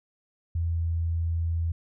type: tone with pitch glide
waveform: sine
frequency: 83.8 to 83.22 Hz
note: E2 to E2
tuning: +29 to +17 cents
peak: -24 dBFS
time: 0.55-1.72 s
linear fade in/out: 5 ms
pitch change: -12 cents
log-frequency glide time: 0.67-0.81 s
effects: none